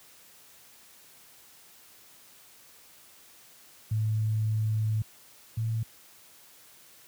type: tone pair in turn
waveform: sine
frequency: 108.8 / 112.25 Hz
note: A2 / A2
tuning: -19 / +35 cents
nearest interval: minor second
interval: 54 cents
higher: second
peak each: -24 / -26 dBFS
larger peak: first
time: 3.91-5.02 / 5.57-5.83 s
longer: first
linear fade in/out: 5 ms
effects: white hiss -55 dBFS RMS until 7.07 s + high-pass 60 Hz 12 dB/octave